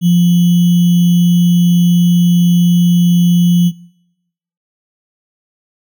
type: tone with sample-and-hold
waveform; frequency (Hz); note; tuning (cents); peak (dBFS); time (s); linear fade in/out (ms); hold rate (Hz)
sine; 174.3; F3; -3; -6; 0.01-3.72; 50; 3150
effects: noise-tail reverb RT60 0.9 s tail -24 dB re dry